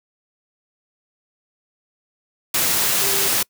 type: tone in noise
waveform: sine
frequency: 393.5 Hz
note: G4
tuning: 7 cents sharp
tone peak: -29 dBFS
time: 3.01-3.28 s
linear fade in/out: 5 ms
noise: white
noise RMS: -19 dBFS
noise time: 2.54-3.43 s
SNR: -13 dB
effects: noise-tail reverb RT60 0.1 s tail -26 dB re dry + high-pass 80 Hz 12 dB/octave